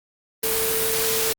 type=tone in noise; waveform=sine; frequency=446.9 Hz; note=A4; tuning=27 cents sharp; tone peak=-26 dBFS; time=0.43-1.33 s; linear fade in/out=5 ms; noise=white; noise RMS=-23 dBFS; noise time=0.43-1.33 s; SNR=-6 dB; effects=Opus 32 kbps